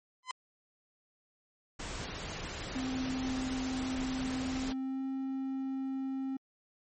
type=tone with exponential growth; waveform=sawtooth; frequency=1020 Hz; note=C6; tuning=44 cents flat; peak=-27 dBFS; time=0.23-0.31 s; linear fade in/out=1 ms; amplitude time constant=16 ms
type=noise; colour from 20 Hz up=pink; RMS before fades=-40 dBFS; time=1.79-4.73 s; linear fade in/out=10 ms
type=tone with pitch glide; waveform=triangle; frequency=259.5 to 266.6 Hz; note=C4 to C4; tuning=-14 to +33 cents; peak=-31 dBFS; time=2.75-6.37 s; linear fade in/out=5 ms; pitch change=+47 cents; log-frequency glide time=4.43-5.05 s
effects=MP3 32 kbps